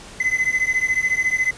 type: beating tone pair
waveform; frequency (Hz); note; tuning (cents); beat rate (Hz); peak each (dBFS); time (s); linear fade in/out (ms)
triangle; 2024 / 2038; B6 / C7; +42 / -46; 14; -19; 0.2-1.51; 5
effects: pink hiss -40 dBFS RMS until 1.57 s + resampled to 22050 Hz